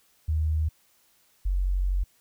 sine tone pair in turn, 78 / 46.26 Hz, D#2 / F#1, +5 / 0 cents, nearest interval major sixth, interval 905 cents, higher first, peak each -22 dBFS, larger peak neither, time 0.28-0.69 / 1.45-2.04 s, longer second, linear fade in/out 10 ms, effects white hiss -64 dBFS RMS until 2.2 s

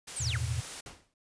white noise, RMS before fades -41 dBFS, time 0.07-0.81 s, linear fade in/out 10 ms
sine linear sweep, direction down, 9140 to 1055 Hz, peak -33 dBFS, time 0.16-0.37 s, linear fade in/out 10 ms
sine chord, E suspended fourth, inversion none, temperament equal with one note detuned, 82.41 / 110.77 / 123.47 Hz, E2 / A2 / B2, 0 / +12 / 0 cents, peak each -34 dBFS, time 0.2-0.61 s, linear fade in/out 10 ms
pink noise with exponential decay, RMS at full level -41 dBFS, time 0.86-1.14 s, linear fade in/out 2 ms, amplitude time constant 59 ms
effects resampled to 22050 Hz

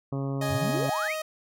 harmonic tone, 137.2 Hz, C#3, 17 cents flat, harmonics 1 / 2 / 3 / 4 / 5 / 6 / 7 / 8 / 9, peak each -29 / -33 / -38 / -40 / -44 / -49 / -50 / -46 / -51 dBFS, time 0.12-0.9 s, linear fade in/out 5 ms
sawtooth tone with pitch glide, 622 to 626 Hz, D#5 to D#5, -1 to +10 cents, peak -26 dBFS, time 0.41-1.22 s, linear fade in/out 5 ms, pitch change +11 cents, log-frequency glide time 0.61-0.75 s
30% pulse tone, 832 Hz, G#5, 3 cents sharp, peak -33 dBFS, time 0.42-1.08 s, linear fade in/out 2 ms
sine exponential sweep, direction up, 73.4 to 2913 Hz, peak -28 dBFS, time 0.48-1.16 s, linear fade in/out 50 ms
effects none

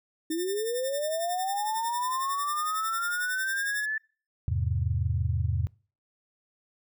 5% pulse tone with tremolo, 1800 Hz, A6, 39 cents sharp, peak -22 dBFS, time 0.3-3.86 s, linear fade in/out 20 ms, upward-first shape sine, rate 11 Hz, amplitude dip 75%
sine linear sweep, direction up, 310 to 1760 Hz, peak -27 dBFS, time 0.3-3.98 s, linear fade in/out 5 ms
sine chord, E augmented, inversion none, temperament just, 82.41 / 103.01 / 128.76 Hz, E2 / G#2 / B#2, 0 / -14 / -27 cents, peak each -28 / -29 / -31 dBFS, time 4.48-5.67 s, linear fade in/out 0 ms
effects noise-tail reverb RT60 0.4 s tail -25 dB re dry

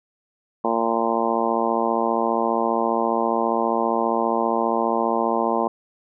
harmonic tone, 114.9 Hz, A#2, 25 cents flat, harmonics 2 / 3 / 4 / 5 / 6 / 7 / 8 / 9, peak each -27 / -27 / -27 / -27 / -27 / -27 / -27 / -27 dBFS, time 0.64-5.68 s, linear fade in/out 5 ms, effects none

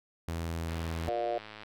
sawtooth tone with pitch glide, 83.1 to 82.43 Hz, E2 to E2, +15 to 0 cents, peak -29 dBFS, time 0.28-1.09 s, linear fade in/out 0 ms, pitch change -15 cents, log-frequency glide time 0.45-0.69 s
click train, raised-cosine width 0.3 ms, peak -29 dBFS, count 102, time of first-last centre 0.69-1.634 s, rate 107 Hz
harmonic tone, 118.3 Hz, A#2, 26 cents sharp, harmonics 3 / 4 / 5 / 6, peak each -39 / -37 / -33 / -33 dBFS, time 1.08-1.38 s, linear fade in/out 0 ms
effects none

